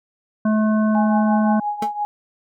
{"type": "harmonic tone", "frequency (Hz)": 215.7, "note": "A3", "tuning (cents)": -34, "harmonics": [1, 3, 5, 7], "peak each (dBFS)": [-15, -25, -29, -32], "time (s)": [0.45, 1.6], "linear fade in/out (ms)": 5}
{"type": "tone with tremolo", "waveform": "sine", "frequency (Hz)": 830.6, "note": "G#5", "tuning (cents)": 0, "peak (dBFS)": -18, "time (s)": [0.95, 2.05], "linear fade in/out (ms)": 0, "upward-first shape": "triangle", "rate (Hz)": 5.8, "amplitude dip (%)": 80}
{"type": "tone with exponential decay", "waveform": "25% pulse", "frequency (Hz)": 220, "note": "A3", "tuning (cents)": 0, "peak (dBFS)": -17, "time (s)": [1.82, 1.92], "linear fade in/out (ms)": 5, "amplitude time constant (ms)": 20}
{"effects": []}